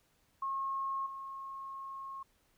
sine tone with level steps, 1083 Hz, C#6, 41 cents flat, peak -33 / -41 dBFS, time 0.42-2.23 s, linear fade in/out 5 ms, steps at 1.06 s, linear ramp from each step 5 ms, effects pink hiss -72 dBFS RMS until 2.57 s

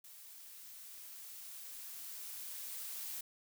blue noise with level ramp, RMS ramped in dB -55 to -43 dBFS, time 0.04-3.21 s, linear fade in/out 5 ms, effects none

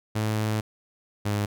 sawtooth tone pair in turn, 108.1 / 103.42 Hz, A2 / G#2, -30 / -7 cents, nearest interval minor second, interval 77 cents, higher first, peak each -20 dBFS, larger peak neither, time 0.15-0.61 / 1.25-1.46 s, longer first, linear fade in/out 10 ms, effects none

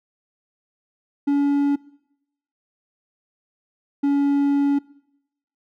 triangle tone pair in turn, 284 / 282.5 Hz, C#4 / C#4, +42 / +33 cents, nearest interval unison, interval 9 cents, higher first, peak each -14 dBFS, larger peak neither, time 1.27-1.76 / 4.03-4.79 s, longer second, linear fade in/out 10 ms, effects noise-tail reverb RT60 0.8 s tail -22 dB re dry

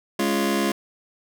sawtooth chord, Db major, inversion second, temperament just, 207.9 / 277.2 / 346.5 Hz, Ab3 / Db4 / F4, +2 / 0 / -14 cents, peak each -20 / -22 / -21 dBFS, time 0.19-0.72 s, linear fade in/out 5 ms, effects none

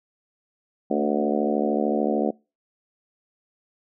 harmonic tone with a mistuned harmonic, 73.42 Hz, D2, in tune, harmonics 3 / 4 / 5 / 6 / 7 / 8 / 9 / 10, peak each -26 / -27 / -28 / -29 / -29 / -30 / -31 / -31 dBFS, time 0.9-2.31 s, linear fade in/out 10 ms, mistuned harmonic 4, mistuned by -26 cents, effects noise-tail reverb RT60 0.3 s tail -26 dB re dry

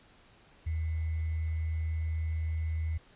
sine tone with sample-and-hold, 80 Hz, D#2, 49 cents sharp, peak -29 dBFS, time 0.66-2.98 s, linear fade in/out 10 ms, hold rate 2100 Hz, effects pink hiss -60 dBFS RMS until 3.15 s + resampled to 8000 Hz

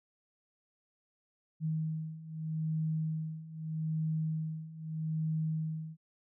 sine beating tone pair, 157.5 / 158.3 Hz, D#3 / D#3, +21 / +30 cents, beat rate 0.8 Hz, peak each -37 / -34 dBFS, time 1.6-5.97 s, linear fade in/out 50 ms, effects none

